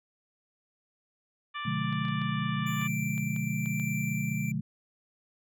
harmonic tone, 588 Hz, D5, 2 cents sharp, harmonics 2 / 3 / 4 / 5 / 6, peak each -36 / -40 / -42 / -44 / -46 dBFS, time 1.54-2.88 s, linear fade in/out 20 ms
sine chord, B diminished seventh, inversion none, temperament just, 123.47 / 148.16 / 177.8 / 213.4 Hz, B2 / D3 / F3 / Ab3, 0 / +16 / +31 / +47 cents, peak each -35 / -33 / -35 / -34 dBFS, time 1.65-4.61 s, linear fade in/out 10 ms
clicks, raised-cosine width 0.3 ms, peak -31 dBFS, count 9, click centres 1.927 / 2.052 / 2.084 / 2.217 / 2.815 / 3.179 / 3.363 / 3.659 / 3.798 s
square tone with tremolo, 2349 Hz, D7, in tune, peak -35 dBFS, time 2.66-4.52 s, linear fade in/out 10 ms, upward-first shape sine, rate 0.99 Hz, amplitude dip 30%
effects none

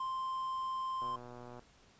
triangle tone, 1046.5 Hz, C6, in tune, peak -33 dBFS, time 0-1.16 s, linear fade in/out 5 ms
click train, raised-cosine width 1 ms, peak -36 dBFS, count 71, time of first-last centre 1.02-1.594 s, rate 122 Hz
effects pink hiss -64 dBFS RMS until 1.99 s + resampled to 16000 Hz

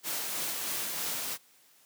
white noise with tremolo, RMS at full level -33 dBFS, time 0.03-1.38 s, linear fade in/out 50 ms, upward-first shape sine, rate 3.1 Hz, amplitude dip 25%, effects white hiss -62 dBFS RMS until 1.85 s + high-pass 150 Hz 12 dB/octave

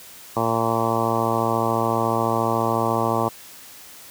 harmonic tone, 114.1 Hz, A#2, 37 cents flat, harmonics 1 / 2 / 3 / 4 / 5 / 6 / 7 / 8 / 9 / 10, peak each -28 / -28 / -28 / -28 / -28 / -28 / -28 / -28 / -28 / -28 dBFS, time 0.36-3.29 s, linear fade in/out 10 ms, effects white hiss -43 dBFS RMS until 4.1 s + high-pass 60 Hz 12 dB/octave

